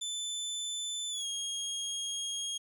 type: tone with pitch glide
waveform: 25% pulse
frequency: 3517 to 3263 Hz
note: A7 to G#7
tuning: -1 to -31 cents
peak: -30 dBFS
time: 0.01-2.58 s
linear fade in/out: 10 ms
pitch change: -130 cents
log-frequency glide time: 1.1-1.26 s
effects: none